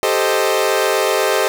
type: chord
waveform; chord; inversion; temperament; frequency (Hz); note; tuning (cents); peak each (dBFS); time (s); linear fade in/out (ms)
sawtooth; A half-diminished seventh; third; equal; 392 / 440 / 523.3 / 622.3; G4 / A4 / C5 / Eb5; 0 / 0 / 0 / 0; -16; 0.03-1.48; 0
effects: none